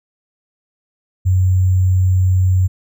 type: tone with sample-and-hold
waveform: sine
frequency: 92.5 Hz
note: F#2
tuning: in tune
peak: -10 dBFS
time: 1.25-2.68 s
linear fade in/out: 20 ms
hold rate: 7350 Hz
effects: none